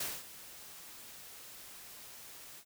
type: noise with ADSR envelope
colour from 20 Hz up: white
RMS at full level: -36 dBFS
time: 0-2.65 s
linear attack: 5 ms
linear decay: 220 ms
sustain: -15 dB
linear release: 71 ms
effects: none